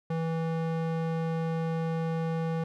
square tone with band-pass filter, 163.4 Hz, E3, 15 cents flat, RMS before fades -30 dBFS, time 0.1-2.64 s, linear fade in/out 5 ms, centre 420 Hz, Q 0.52, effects none

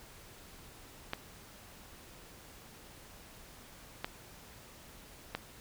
clicks, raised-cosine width 0.3 ms, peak -18 dBFS, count 3, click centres 1.134 / 4.045 / 5.35 s, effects pink hiss -54 dBFS RMS until 5.6 s

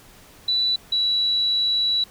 sine tone pair in turn, 3963 / 3927 Hz, B7 / B7, +5 / -11 cents, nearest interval unison, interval 16 cents, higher first, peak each -18 dBFS, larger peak neither, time 0.48-0.76 / 0.92-2.04 s, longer second, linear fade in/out 5 ms, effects pink hiss -49 dBFS RMS until 2.1 s

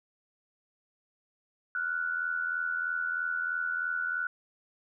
sine tone pair together, 1396.9 / 1480 Hz, F6 / F#6, 0 / 0 cents, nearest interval minor second, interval 100 cents, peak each -35 / -30 dBFS, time 1.75-4.27 s, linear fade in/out 2 ms, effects none

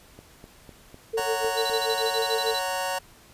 click train, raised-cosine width 2 ms, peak -30 dBFS, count 7, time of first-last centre 0.19-1.698 s, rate 3.98 Hz
sine tone with tremolo, 449.6 Hz, A4, 37 cents sharp, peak -23 dBFS, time 1.13-2.57 s, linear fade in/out 10 ms, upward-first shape sine, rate 6.8 Hz, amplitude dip 95%
sawtooth chord, F# major, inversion second, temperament just, 555 / 740 / 925 Hz, C#5 / F#5 / A#5, +2 / 0 / -14 cents, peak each -27 dBFS, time 1.17-2.99 s, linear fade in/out 10 ms
triangle tone bursts, 3989 Hz, B7, 17 cents sharp, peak -26 dBFS, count 13, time 1.57-2.592 s, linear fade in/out 5 ms, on 50 ms, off 31 ms
effects pink hiss -53 dBFS RMS until 3.33 s + resampled to 32000 Hz

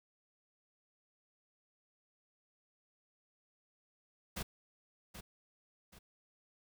pink noise with echo, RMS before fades -40 dBFS, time 4.36-4.43 s, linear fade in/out 10 ms, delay 780 ms, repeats 2, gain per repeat -9 dB, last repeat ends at 5.99 s, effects none

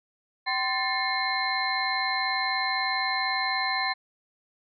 sine tone cluster, 770 / 1036 / 1768 / 2145 / 4098 Hz, G5 / C6 / A6 / C7 / C8, -31 / -17 / +8 / +42 / -37 cents, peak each -31 dBFS, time 0.46-3.94 s, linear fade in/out 20 ms, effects none

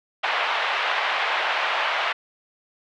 pink band-pass noise, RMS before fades -24 dBFS, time 0.23-2.13 s, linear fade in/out 10 ms, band 690 to 3200 Hz, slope 24 dB/octave, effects none

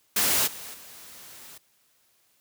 white noise with level steps, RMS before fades -23 / -40 / -46 dBFS, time 0.16-1.58 s, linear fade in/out 5 ms, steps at 0.46 / 0.73 s, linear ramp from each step 20 ms, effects white hiss -66 dBFS RMS until 2.4 s + high-pass 60 Hz 12 dB/octave

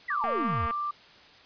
sine exponential sweep, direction down, 2075 to 69.3 Hz, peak -29 dBFS, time 0.08-0.67 s, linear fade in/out 10 ms
sine tone with pitch glide, 1173 to 1179.8 Hz, D6 to D6, -2 to +8 cents, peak -28 dBFS, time 0.1-0.91 s, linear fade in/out 5 ms, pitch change +10 cents, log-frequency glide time 0.42-0.62 s
click train, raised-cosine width 0.5 ms, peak -22 dBFS, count 109, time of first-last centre 0.24-0.71 s, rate 230 Hz
effects white hiss -53 dBFS RMS until 1.45 s + resampled to 11025 Hz

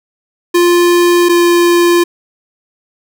square tone pair in turn, 349.2 / 346.6 Hz, F4 / F4, 0 / -13 cents, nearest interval unison, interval 13 cents, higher first, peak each -7 dBFS, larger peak neither, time 0.54-1.29 / 1.29-2.04 s, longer neither, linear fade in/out 10 ms, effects none

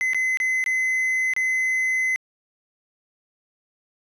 triangle tone with dropouts, 2041 Hz, C7, 44 cents flat, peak -18 dBFS, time 0.01-2.16 s, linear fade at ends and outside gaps 0 ms, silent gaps 0.134-0.146 / 0.372-0.401 / 0.64-0.662 / 1.336-1.364 s, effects resampled to 32000 Hz

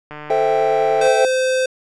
click train, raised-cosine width 0.5 ms, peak -18 dBFS, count 146, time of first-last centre 0.11-1.077 s, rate 150 Hz
triangle chord, A minor seventh, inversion none, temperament equal, 440 / 523.3 / 659.3 / 784 Hz, A4 / C5 / E5 / G5, 0 / 0 / 0 / 0 cents, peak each -17 / -19 / -18 / -17 dBFS, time 0.3-1.25 s, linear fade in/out 2 ms
square tone, 517 Hz, C5, 21 cents flat, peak -16 dBFS, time 1.01-1.66 s, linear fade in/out 5 ms
effects resampled to 22050 Hz

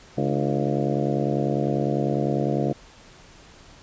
harmonic tone with a mistuned harmonic, 70 Hz, C#2, 18 cents sharp, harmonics 2 / 3 / 4 / 5 / 6 / 7 / 8 / 9 / 10, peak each -26 / -28 / -29 / -30 / -31 / -31 / -32 / -33 / -33 dBFS, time 0.17-2.73 s, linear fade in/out 10 ms, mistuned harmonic 4, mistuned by +100 cents, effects pink hiss -49 dBFS RMS until 3.82 s + resampled to 16000 Hz

